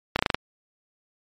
slowing click train, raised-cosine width 0.3 ms, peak -4 dBFS, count 6, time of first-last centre 0.16-0.346 s, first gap 31 ms, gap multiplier 1.09, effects MP3 64 kbps

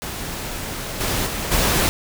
pink noise with level steps, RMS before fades -29 / -22 / -26 / -18 dBFS, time 0.02-1.89 s, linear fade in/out 0 ms, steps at 1 / 1.26 / 1.51 s, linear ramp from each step 10 ms, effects none

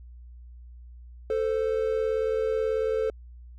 triangle tone pair together, 441.7 / 520 Hz, A4 / C5, +7 / -11 cents, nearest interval minor third, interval 282 cents, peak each -23 / -27 dBFS, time 1.3-3.1 s, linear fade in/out 2 ms, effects added 60 Hz sine -43 dBFS peak until 3.58 s

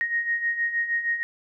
sine beating tone pair, 1864.7 / 1871.1 Hz, A#6 / A#6, 0 / +6 cents, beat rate 6.4 Hz, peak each -30 / -24 dBFS, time 0.01-1.23 s, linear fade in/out 0 ms, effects none

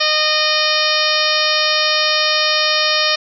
harmonic tone with a mistuned harmonic, 614 Hz, D#5, 23 cents flat, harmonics 1 / 2 / 3 / 4 / 5 / 6 / 7 / 8 / 9, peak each -22 / -22 / -22 / -22 / -22 / -22 / -22 / -22 / -22 dBFS, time 0-3.16 s, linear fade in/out 10 ms, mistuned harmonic 5, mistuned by -16 cents, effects none

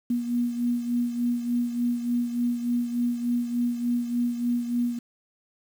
sine beating tone pair, 240 / 243.4 Hz, B3 / B3, -49 / -25 cents, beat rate 3.4 Hz, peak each -24 / -31 dBFS, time 0.1-4.99 s, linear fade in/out 5 ms, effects 8-bit

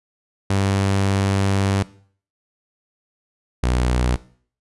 sawtooth tone pair in turn, 98 / 61.57 Hz, G2 / B1, 0 / -5 cents, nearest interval minor sixth, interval 805 cents, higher first, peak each -13 dBFS, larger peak neither, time 0.5-1.83 / 3.63-4.16 s, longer first, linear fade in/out 5 ms, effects noise-tail reverb RT60 0.5 s tail -18 dB re dry + resampled to 24000 Hz

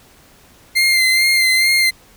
30% pulse tone with vibrato, 2093 Hz, C7, in tune, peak -9 dBFS, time 0.75-1.91 s, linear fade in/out 20 ms, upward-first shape sine, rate 2.3 Hz, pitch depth 32 cents each way, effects pink hiss -48 dBFS RMS until 2.16 s

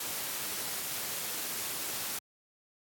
white noise, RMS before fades -36 dBFS, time 0-2.19 s, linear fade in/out 5 ms, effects high-pass 100 Hz 12 dB/octave + AAC 64 kbps

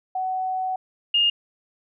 sine tone pair in turn, 749 / 2834 Hz, F#5 / F7, +21 / +25 cents, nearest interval octave + major seventh, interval 2304 cents, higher second, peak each -23 / -16 dBFS, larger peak second, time 0.15-0.76 / 1.14-1.3 s, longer first, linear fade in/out 5 ms, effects none

